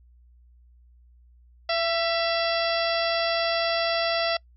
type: harmonic tone with a mistuned harmonic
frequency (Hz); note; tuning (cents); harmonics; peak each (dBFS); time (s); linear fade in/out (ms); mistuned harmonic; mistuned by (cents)
672; E5; +33; 1 / 2 / 3 / 4 / 5 / 6 / 7 / 8; -25 / -31 / -32 / -34 / -33 / -37 / -32 / -36; 1.69-4.37; 5; 3; -40
effects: noise-tail reverb RT60 0.1 s tail -25 dB re dry + added 60 Hz sine -52 dBFS peak until 4.56 s